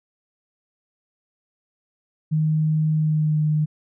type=tone with pitch glide; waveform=sine; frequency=155.56 to 152.8 Hz; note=D#3 to D#3; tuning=0 to -31 cents; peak=-17 dBFS; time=2.31-3.66 s; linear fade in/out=20 ms; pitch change=-31 cents; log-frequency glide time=2.94-3.39 s; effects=none